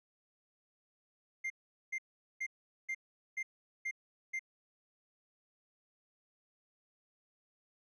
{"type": "tone bursts", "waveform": "triangle", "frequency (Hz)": 2100, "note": "C7", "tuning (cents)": 6, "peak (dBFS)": -33, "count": 7, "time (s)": [1.44, 4.394], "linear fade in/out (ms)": 10, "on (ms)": 62, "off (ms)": 420, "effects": ["resampled to 22050 Hz"]}